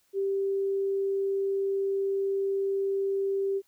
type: tone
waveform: sine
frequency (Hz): 392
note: G4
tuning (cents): 0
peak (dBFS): -25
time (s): 0.13-3.62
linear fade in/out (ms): 50
effects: white hiss -69 dBFS RMS until 3.67 s